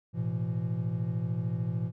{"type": "chord", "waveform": "triangle", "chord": "A suspended second", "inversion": "none", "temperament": "equal with one note detuned", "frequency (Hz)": [110, 123.47, 168.18], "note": ["A2", "B2", "E3"], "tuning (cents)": [0, 0, 35], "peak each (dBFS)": -31, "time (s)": [0.13, 1.92], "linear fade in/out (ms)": 50, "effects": []}